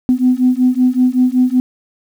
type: beating tone pair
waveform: sine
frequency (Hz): 250 / 255.3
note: B3 / C4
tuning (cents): +21 / -42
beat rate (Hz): 5.3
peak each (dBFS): -12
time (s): 0.09-1.6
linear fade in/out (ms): 0
effects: tanh soft clip ceiling -2 dBFS + 7-bit